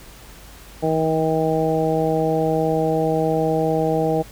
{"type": "harmonic tone with a mistuned harmonic", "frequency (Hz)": 159, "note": "D#3", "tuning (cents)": 38, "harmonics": [1, 2, 3, 4, 5], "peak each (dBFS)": [-24, -24, -21, -24, -25], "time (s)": [0.82, 4.23], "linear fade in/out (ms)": 20, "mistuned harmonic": 1, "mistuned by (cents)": 18, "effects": ["added 50 Hz sine -43 dBFS peak until 4.31 s", "pink hiss -44 dBFS RMS until 4.31 s"]}